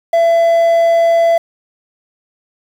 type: tone with quantisation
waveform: triangle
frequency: 671 Hz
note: E5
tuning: 31 cents sharp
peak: -6 dBFS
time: 0.13-1.38 s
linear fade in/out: 5 ms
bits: 6
effects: none